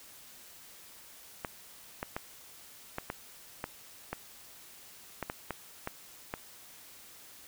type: clicks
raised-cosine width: 0.5 ms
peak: -19 dBFS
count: 12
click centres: 1.448 / 2.029 / 2.165 / 2.984 / 3.101 / 3.641 / 4.13 / 5.227 / 5.299 / 5.507 / 5.874 / 6.339 s
effects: white hiss -53 dBFS RMS until 7.47 s